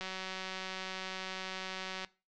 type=click train; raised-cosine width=0.2 ms; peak=-22 dBFS; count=384; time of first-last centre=0.01-2.047 s; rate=188 Hz; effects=noise-tail reverb RT60 0.3 s tail -20 dB re dry + low-pass 5000 Hz 12 dB/octave